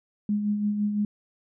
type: tone with tremolo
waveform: sine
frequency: 207.7 Hz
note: G#3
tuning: in tune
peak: -21 dBFS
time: 0.29-1.05 s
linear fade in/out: 2 ms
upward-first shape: sine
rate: 5.9 Hz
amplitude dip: 45%
effects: none